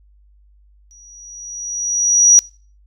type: tone with exponential growth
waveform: sine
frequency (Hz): 5800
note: F#8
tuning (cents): -35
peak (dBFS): -3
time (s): 0.91-2.39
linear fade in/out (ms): 0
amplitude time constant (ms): 320
effects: noise-tail reverb RT60 0.4 s tail -24 dB re dry + added 50 Hz sine -48 dBFS peak until 2.86 s